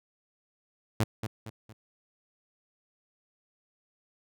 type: tone with echo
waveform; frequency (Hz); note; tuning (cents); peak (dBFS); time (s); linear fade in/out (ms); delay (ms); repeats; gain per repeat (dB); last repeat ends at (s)
sawtooth; 110; A2; 0; -19; 1-1.04; 5; 230; 3; -8; 1.73
effects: none